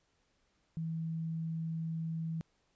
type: tone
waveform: sine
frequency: 162.6 Hz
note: E3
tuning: 23 cents flat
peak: -34 dBFS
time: 0.77-2.41 s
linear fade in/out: 0 ms
effects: pink hiss -75 dBFS RMS until 2.75 s + resampled to 16000 Hz